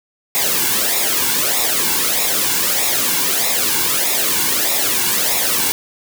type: noise with flanger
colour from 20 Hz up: white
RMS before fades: -17 dBFS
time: 0.35-5.72 s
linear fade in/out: 0 ms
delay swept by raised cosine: 0.65 to 1.63 ms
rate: 1.6 Hz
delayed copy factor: -0.7
effects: none

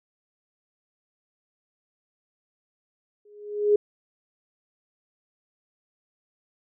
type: tone with exponential growth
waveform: sine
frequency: 415.3 Hz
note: G#4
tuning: in tune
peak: -13 dBFS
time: 3.25-3.76 s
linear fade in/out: 5 ms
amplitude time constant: 110 ms
effects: none

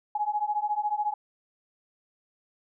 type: beating tone pair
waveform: sine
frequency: 830.6 / 844.6 Hz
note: G#5 / G#5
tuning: 0 / +29 cents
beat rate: 14 Hz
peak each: -29 / -28 dBFS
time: 0.15-1.14 s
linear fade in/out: 5 ms
effects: none

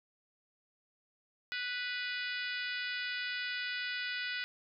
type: harmonic tone with a mistuned harmonic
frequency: 493.9 Hz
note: B4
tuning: in tune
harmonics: 3 / 4 / 5 / 6 / 7 / 8 / 9 / 10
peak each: -39 / -41 / -43 / -45 / -46 / -47 / -48 / -49 dBFS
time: 1.52-4.44 s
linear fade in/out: 0 ms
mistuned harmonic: 6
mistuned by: -16 cents
effects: none

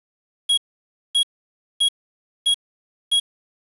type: tone bursts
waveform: square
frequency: 3308 Hz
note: G#7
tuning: 8 cents flat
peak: -15 dBFS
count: 5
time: 0.49-3.2 s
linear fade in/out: 10 ms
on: 86 ms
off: 570 ms
effects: resampled to 24000 Hz + 7-bit

